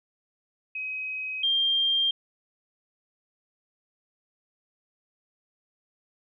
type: tone pair in turn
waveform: sine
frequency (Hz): 2532 / 3190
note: D#7 / G7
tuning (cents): +30 / +30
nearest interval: major third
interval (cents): 400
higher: second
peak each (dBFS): -30 / -21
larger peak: second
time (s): 0.75-1.43 / 1.43-2.11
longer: neither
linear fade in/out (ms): 5
effects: none